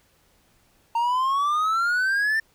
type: exponential sweep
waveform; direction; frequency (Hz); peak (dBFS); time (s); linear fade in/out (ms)
triangle; up; 917 to 1803; -18; 0.95-2.4; 5
effects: pink hiss -62 dBFS RMS until 2.54 s